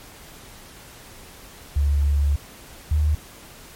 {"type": "tone pair in turn", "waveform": "sine", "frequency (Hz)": [71.6, 75.73], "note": ["D2", "D#2"], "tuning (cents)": [-43, -46], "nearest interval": "minor second", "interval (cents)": 97, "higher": "second", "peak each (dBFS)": -16, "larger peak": "neither", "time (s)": [[1.76, 2.36], [2.91, 3.15]], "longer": "first", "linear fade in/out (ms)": 5, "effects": ["pink hiss -44 dBFS RMS until 3.75 s", "MP3 64 kbps"]}